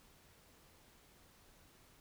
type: silence
effects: pink hiss -65 dBFS RMS until 2 s